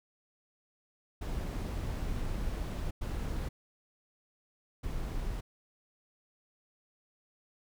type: noise bursts at uneven times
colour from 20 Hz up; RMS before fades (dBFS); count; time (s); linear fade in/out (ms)
brown; -35; 3; 1.21-2.91 / 3.01-3.49 / 4.83-5.41; 10
effects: none